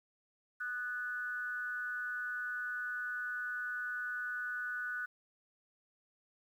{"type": "tone with amplitude modulation", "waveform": "sine", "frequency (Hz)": 1480, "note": "F#6", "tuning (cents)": 0, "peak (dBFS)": -33, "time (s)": [0.6, 5.06], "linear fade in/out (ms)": 10, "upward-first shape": "sine", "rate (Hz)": 250, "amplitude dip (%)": 65, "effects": ["11-bit"]}